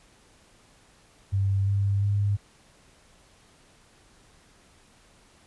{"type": "tone with pitch steps", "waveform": "sine", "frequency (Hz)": [98, 99.66, 101.34], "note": ["G2", "G2", "G#2"], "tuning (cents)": [0, 29, -42], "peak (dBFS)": -21, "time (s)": [1.32, 2.37], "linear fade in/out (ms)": 20, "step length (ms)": 350, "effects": ["pink hiss -58 dBFS RMS until 5.46 s", "resampled to 24000 Hz"]}